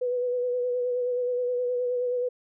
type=tone with vibrato; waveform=sine; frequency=493.9 Hz; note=B4; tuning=in tune; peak=-24 dBFS; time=0.01-2.29 s; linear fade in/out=10 ms; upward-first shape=sine; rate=9.5 Hz; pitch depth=27 cents each way; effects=none